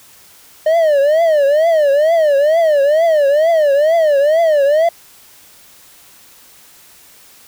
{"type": "tone with vibrato", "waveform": "triangle", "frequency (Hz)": 610, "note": "D#5", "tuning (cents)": -34, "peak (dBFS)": -7, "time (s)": [0.66, 4.89], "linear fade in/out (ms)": 5, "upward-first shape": "triangle", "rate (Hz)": 2.2, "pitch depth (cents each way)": 200, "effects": ["white hiss -44 dBFS RMS until 7.47 s"]}